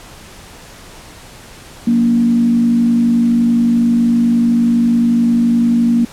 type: tone with frequency modulation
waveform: sine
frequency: 235.1 Hz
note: A#3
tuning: 15 cents sharp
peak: -9 dBFS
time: 1.87-6.05 s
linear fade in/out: 5 ms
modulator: 51.7 Hz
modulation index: 0.42
effects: pink hiss -37 dBFS RMS until 6.12 s + low-pass 11000 Hz 12 dB/octave